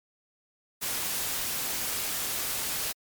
white noise, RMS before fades -31 dBFS, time 0.81-2.93 s, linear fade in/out 20 ms, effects MP3 96 kbps

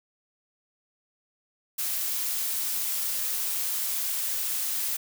blue noise, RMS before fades -29 dBFS, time 1.78-4.97 s, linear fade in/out 10 ms, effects none

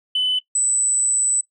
sine tone pair in turn, 3011 / 7983 Hz, F#7 / B8, +30 / +18 cents, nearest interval octave + perfect fourth, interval 1688 cents, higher second, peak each -15 dBFS, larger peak neither, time 0.15-0.39 / 0.55-1.41 s, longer second, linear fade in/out 5 ms, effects noise-tail reverb RT60 0.1 s tail -19 dB re dry + tanh soft clip ceiling -13 dBFS

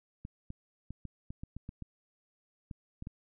clicks, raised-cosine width 5 ms, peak -29 dBFS, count 12, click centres 0.251 / 0.504 / 0.906 / 1.053 / 1.305 / 1.435 / 1.566 / 1.691 / 1.823 / 2.712 / 3.024 / 3.071 s, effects none

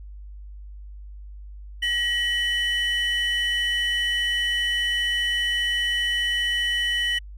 triangle tone pair together, 1909.3 / 2995 Hz, A#6 / F#7, +41 / +20 cents, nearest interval minor sixth, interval 779 cents, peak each -22 dBFS, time 1.82-7.19 s, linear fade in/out 10 ms, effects tanh soft clip ceiling -13 dBFS + added 50 Hz sine -37 dBFS peak until 7.37 s

